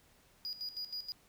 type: tone with tremolo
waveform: triangle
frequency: 4900 Hz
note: D#8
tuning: 27 cents flat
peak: -36 dBFS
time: 0.45-1.12 s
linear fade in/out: 0 ms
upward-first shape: square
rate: 6.3 Hz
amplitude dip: 75%
effects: pink hiss -66 dBFS RMS until 1.28 s